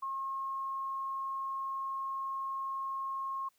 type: tone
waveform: sine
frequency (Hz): 1078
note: C#6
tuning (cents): -49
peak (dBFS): -34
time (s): 0.02-3.49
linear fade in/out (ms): 10
effects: white hiss -73 dBFS RMS until 3.58 s